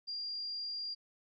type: tone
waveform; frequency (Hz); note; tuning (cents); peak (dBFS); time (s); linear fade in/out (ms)
sine; 4786; D8; +32; -37; 0.07-0.95; 20
effects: none